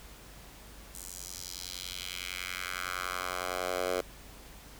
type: tone with high-pass filter sweep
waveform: 10% pulse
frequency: 90.8 Hz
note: F#2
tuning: 32 cents flat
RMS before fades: -37 dBFS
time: 0.94-4.01 s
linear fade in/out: 5 ms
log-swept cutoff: 8400 to 490 Hz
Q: 1.8
effects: added 50 Hz sine -52 dBFS peak until 4.79 s + pink hiss -52 dBFS RMS until 4.79 s